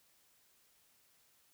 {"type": "silence", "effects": ["white hiss -70 dBFS RMS until 1.53 s"]}